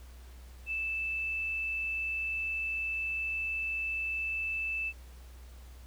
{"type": "tone", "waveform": "sine", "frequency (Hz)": 2637, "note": "E7", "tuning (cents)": 0, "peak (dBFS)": -31, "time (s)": [0.66, 4.93], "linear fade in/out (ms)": 50, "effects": ["added 62 Hz sine -47 dBFS peak until 5.86 s", "pink hiss -59 dBFS RMS until 5.86 s"]}